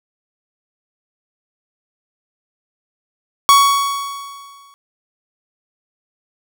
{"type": "tone with exponential decay", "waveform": "45% pulse", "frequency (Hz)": 1119, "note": "C#6", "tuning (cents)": 16, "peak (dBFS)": -5, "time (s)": [3.49, 4.74], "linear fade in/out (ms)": 0, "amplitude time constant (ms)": 270, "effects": []}